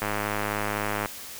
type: click train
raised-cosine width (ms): 0.5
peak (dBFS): -12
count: 109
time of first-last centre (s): 0.02-1.058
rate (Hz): 104
effects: white hiss -40 dBFS RMS until 1.39 s